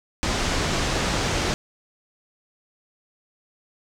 pink low-pass noise, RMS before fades -24 dBFS, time 0.23-1.54 s, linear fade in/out 0 ms, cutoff 7200 Hz, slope 24 dB/octave, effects none

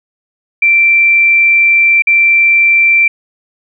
sine tone with dropouts, 2349 Hz, D7, in tune, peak -5 dBFS, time 0.62-3.08 s, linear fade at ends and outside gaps 5 ms, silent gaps 2.022-2.07 s, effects none

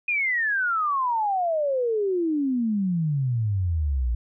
sine exponential sweep, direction down, 2489 to 56.6 Hz, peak -21 dBFS, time 0.08-4.15 s, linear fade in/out 5 ms, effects none

